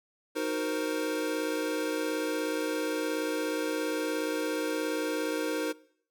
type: chord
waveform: square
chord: C half-diminished seventh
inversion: first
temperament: equal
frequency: 311.1 / 370 / 466.2 / 523.3 Hz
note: Eb4 / Gb4 / Bb4 / C5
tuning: 0 / 0 / 0 / 0 cents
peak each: -34 / -39 / -34 / -37 dBFS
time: 0.35-5.73 s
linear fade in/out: 20 ms
effects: noise-tail reverb RT60 0.6 s tail -21 dB re dry